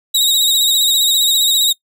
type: tone with vibrato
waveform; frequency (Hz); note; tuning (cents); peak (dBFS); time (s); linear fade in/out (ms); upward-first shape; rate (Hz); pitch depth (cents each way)
sawtooth; 3800; A#7; +33; -8; 0.14-1.73; 10; triangle; 15; 67
effects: noise-tail reverb RT60 0.1 s tail -23 dB re dry